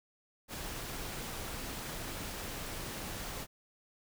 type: noise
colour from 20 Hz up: pink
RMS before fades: -41 dBFS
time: 0.48-3.47 s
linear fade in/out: 50 ms
effects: none